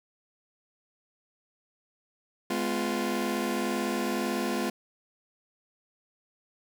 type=chord; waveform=sawtooth; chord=F diminished; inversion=first; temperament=just; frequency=209.5 / 251.4 / 349.2 Hz; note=Ab3 / Cb4 / F4; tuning=+15 / +31 / 0 cents; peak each=-28 dBFS; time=2.5-4.7 s; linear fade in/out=5 ms; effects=9-bit